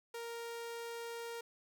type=tone; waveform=sawtooth; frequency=466.2 Hz; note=A#4; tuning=in tune; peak=-38 dBFS; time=0.14-1.41 s; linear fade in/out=5 ms; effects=none